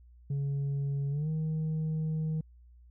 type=tone with pitch glide; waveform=sine; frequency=140 to 157.14 Hz; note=C#3 to D#3; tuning=+18 to +17 cents; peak=-26 dBFS; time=0.3-2.41 s; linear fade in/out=5 ms; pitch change=+199 cents; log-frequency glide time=1.1-1.29 s; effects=tanh soft clip ceiling -28 dBFS + added 60 Hz sine -53 dBFS peak until 2.9 s